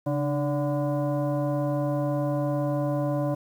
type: tone with frequency modulation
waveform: sine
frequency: 140 Hz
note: C#3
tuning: 18 cents sharp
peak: -23 dBFS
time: 0.06-3.35 s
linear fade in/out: 10 ms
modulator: 437 Hz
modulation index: 1.3
effects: 9-bit